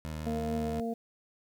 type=tone with vibrato; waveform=20% pulse; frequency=77.78 Hz; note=D#2; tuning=in tune; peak=-31 dBFS; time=0.05-0.8 s; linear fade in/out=0 ms; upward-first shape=sine; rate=6.5 Hz; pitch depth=9 cents each way
type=harmonic tone; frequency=230 Hz; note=A#3; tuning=23 cents flat; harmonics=1 / 2 / 3; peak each=-33 / -36 / -38 dBFS; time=0.26-0.94 s; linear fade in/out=10 ms
effects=10-bit